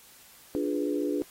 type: chord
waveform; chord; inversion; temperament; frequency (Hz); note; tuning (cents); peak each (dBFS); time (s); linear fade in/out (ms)
sine; D diminished seventh; none; equal; 293.7 / 349.2 / 415.3 / 493.9; D4 / F4 / Ab4 / Cb5; 0 / 0 / 0 / 0; -29 / -33 / -32 / -35; 0.55-1.22; 0
effects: white hiss -54 dBFS RMS until 1.3 s + AAC 48 kbps